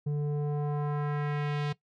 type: tone with low-pass filter sweep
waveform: square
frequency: 146.83 Hz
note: D3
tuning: in tune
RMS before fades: -30 dBFS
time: 0.06-1.73 s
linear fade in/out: 10 ms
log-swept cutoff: 310 to 3900 Hz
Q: 1.3
effects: noise-tail reverb RT60 0.1 s tail -18 dB re dry